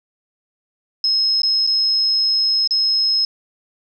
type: tone with dropouts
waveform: sine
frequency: 5160 Hz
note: E8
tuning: 38 cents flat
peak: -14 dBFS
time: 1.04-3.25 s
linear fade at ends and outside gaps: 2 ms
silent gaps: 1.419-1.432 / 1.667-1.673 / 2.675-2.708 s
effects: none